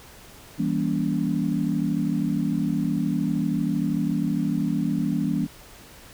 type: chord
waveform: sine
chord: E diminished seventh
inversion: none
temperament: just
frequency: 164.81 / 197.78 / 237.3 / 284.8 Hz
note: E3 / G3 / Bb3 / Db4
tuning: 0 / +16 / +31 / +47 cents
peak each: -27 dBFS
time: 0.58-5.47 s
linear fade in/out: 20 ms
effects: pink hiss -47 dBFS RMS until 6.13 s